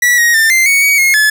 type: tone with pitch steps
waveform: 45% pulse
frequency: 1945 / 1883 / 1792 / 2085 / 2228 / 2254 / 2155 / 1719 Hz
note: B6 / A#6 / A6 / C7 / C#7 / C#7 / C#7 / A6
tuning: -27 / +17 / +31 / -7 / +8 / +28 / -49 / -41 cents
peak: -7 dBFS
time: 0.02-1.3 s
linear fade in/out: 5 ms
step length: 160 ms
effects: none